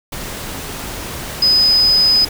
sine tone in noise, 5020 Hz, D#8, 15 cents sharp, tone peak -9 dBFS, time 1.42-2.25 s, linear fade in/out 5 ms, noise pink, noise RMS -27 dBFS, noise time 0.12-2.29 s, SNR +15 dB, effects none

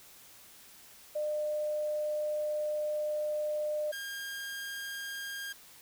sine / sawtooth tone pair in turn, 603 / 1613.3 Hz, D5 / G6, +46 / +49 cents, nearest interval octave + perfect fourth, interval 1703 cents, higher second, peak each -30 / -34 dBFS, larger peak first, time 1.15-3.92 / 3.92-5.53 s, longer first, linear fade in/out 10 ms, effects white hiss -55 dBFS RMS until 5.81 s

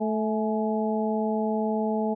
harmonic tone with a mistuned harmonic, 218.1 Hz, A3, 15 cents flat, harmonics 1 / 2 / 3 / 4, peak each -26 / -29 / -31 / -32 dBFS, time 0-2.15 s, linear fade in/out 20 ms, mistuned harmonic 4, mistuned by -55 cents, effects none

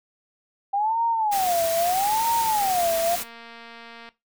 sine tone with vibrato, 784 Hz, G5, in tune, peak -20 dBFS, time 0.73-3.16 s, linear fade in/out 10 ms, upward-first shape sine, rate 0.78 Hz, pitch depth 290 cents each way
white noise, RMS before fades -30 dBFS, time 1.31-3.24 s, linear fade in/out 20 ms
click train, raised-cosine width 0.3 ms, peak -27 dBFS, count 342, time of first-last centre 2.62-4.09 s, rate 232 Hz
effects noise-tail reverb RT60 0.2 s tail -17 dB re dry

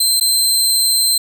20% pulse tone with dropouts, 4117 Hz, C8, 29 cents flat, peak -6 dBFS, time 0-1.18 s, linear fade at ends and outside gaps 5 ms, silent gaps 0.199-0.209 s, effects 8-bit

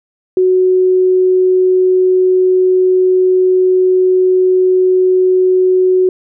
sine tone, 370 Hz, F#4, in tune, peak -7 dBFS, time 0.37-6.09 s, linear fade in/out 2 ms, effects none

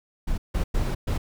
brown noise bursts at uneven times, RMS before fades -24 dBFS, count 4, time 0.27-0.38 / 0.54-0.64 / 0.74-0.95 / 1.07-1.18 s, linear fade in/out 10 ms, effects none

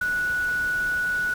sine tone in noise, 1472 Hz, F#6, 9 cents flat, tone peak -22 dBFS, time 0.01-1.34 s, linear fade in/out 5 ms, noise pink, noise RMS -40 dBFS, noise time 0.01-1.34 s, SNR +15 dB, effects none

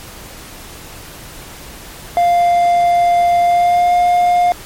triangle tone with pitch glide, 698 to 708.2 Hz, F5 to F5, -1 to +24 cents, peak -7 dBFS, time 2.17-4.52 s, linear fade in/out 0 ms, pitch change +25 cents, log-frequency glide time 3.42-3.93 s, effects pink hiss -34 dBFS RMS until 4.65 s + MP3 64 kbps

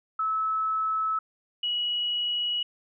sine tone pair in turn, 1300 / 2918 Hz, E6 / F#7, -24 / -25 cents, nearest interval octave + major second, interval 1399 cents, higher second, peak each -24 / -25 dBFS, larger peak first, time 0.19-1.19 / 1.63-2.63 s, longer neither, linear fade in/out 5 ms, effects none

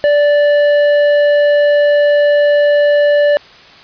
triangle tone with tanh clipping, 584 Hz, D5, 10 cents flat, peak -9 dBFS, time 0.04-3.37 s, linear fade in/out 0 ms, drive 14 dB, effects white hiss -39 dBFS RMS until 3.83 s + resampled to 11025 Hz

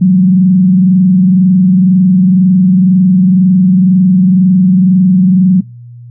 sine tone with frequency modulation, 185 Hz, F#3, in tune, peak -3 dBFS, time 0.01-5.61 s, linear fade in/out 10 ms, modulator 22 Hz, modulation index 0.5, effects noise-tail reverb RT60 0.3 s tail -26 dB re dry + added 120 Hz sine -28 dBFS peak until 6.1 s

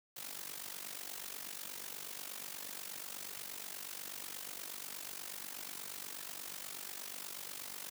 white noise with amplitude modulation, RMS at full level -42 dBFS, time 0.16-7.9 s, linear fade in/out 10 ms, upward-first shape sine, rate 48.3 Hz, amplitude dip 80%, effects high-pass 150 Hz 12 dB/octave

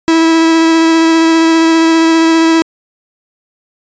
45% pulse tone with vibrato, 326.3 Hz, E4, 18 cents flat, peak -6 dBFS, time 0.08-2.62 s, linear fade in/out 0 ms, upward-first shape triangle, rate 15 Hz, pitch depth 14 cents each way, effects resampled to 16000 Hz

